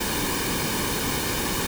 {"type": "noise with comb filter", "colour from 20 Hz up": "pink", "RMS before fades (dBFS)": -26, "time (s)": [0, 1.67], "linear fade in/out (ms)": 10, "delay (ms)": 1.5, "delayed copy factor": -0.6, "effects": []}